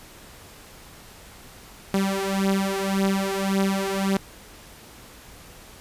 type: beating tone pair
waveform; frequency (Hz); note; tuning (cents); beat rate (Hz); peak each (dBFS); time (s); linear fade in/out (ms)
sawtooth; 193.8 / 195.6; G3 / G3; -20 / -4; 1.8; -20 / -21; 1.94-4.17; 2
effects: pink hiss -46 dBFS RMS until 5.8 s + resampled to 32000 Hz